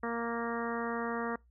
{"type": "harmonic tone", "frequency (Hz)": 233.1, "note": "A#3", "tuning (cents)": 0, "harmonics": [1, 2, 3, 4, 5, 6, 7, 8], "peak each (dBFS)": [-37, -37, -42, -42, -40, -44, -46, -44], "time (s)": [0.03, 1.36], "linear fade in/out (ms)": 5, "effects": ["noise-tail reverb RT60 0.2 s tail -25 dB re dry", "added 60 Hz sine -61 dBFS peak until 1.5 s"]}